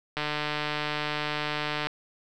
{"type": "click train", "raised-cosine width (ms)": 0.3, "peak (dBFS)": -13, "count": 256, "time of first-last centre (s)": [0.17, 1.87], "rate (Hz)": 150, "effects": []}